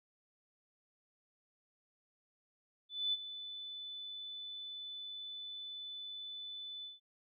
sine tone with ADSR envelope, 3499 Hz, A7, 10 cents flat, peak -30 dBFS, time 2.89-7 s, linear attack 240 ms, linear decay 32 ms, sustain -13 dB, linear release 160 ms, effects none

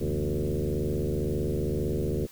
sine tone with frequency modulation, 140 Hz, C#3, 18 cents sharp, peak -25 dBFS, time 0-2.27 s, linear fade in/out 20 ms, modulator 75.5 Hz, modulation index 4.5, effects white hiss -52 dBFS RMS until 2.31 s

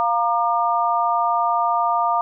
sine chord, Bb major, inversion second, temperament equal with one note detuned, 698.5 / 932.3 / 1200 Hz, F5 / Bb5 / D6, 0 / 0 / +37 cents, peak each -21 dBFS, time 0-2.21 s, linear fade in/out 0 ms, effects none

